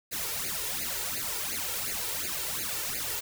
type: noise with flanger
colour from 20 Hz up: white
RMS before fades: -33 dBFS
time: 0.11-3.21 s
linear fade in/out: 20 ms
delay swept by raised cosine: 0.44 to 2.24 ms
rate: 2.8 Hz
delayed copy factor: +0.9
effects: none